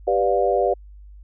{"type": "chord", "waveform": "sine", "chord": "G dominant seventh", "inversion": "none", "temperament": "equal with one note detuned", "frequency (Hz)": [392, 493.9, 587.3, 706.2], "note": ["G4", "B4", "D5", "F5"], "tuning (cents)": [0, 0, 0, 19], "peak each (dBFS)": -22, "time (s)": [0.07, 0.74], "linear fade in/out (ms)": 10, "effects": ["added 50 Hz sine -40 dBFS peak until 1.23 s"]}